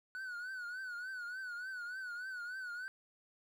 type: tone with vibrato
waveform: triangle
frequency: 1480 Hz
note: F#6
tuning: in tune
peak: -39 dBFS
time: 0.15-2.88 s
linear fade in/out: 0 ms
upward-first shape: triangle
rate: 3.4 Hz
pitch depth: 100 cents each way
effects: 12-bit